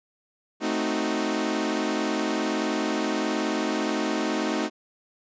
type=chord; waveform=sawtooth; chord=A diminished seventh; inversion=none; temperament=equal; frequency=220 / 261.6 / 311.1 / 370 Hz; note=A3 / C4 / Eb4 / Gb4; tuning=0 / 0 / 0 / 0 cents; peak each=-26 / -27 / -24 / -28 dBFS; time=0.6-4.7 s; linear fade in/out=50 ms; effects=resampled to 16000 Hz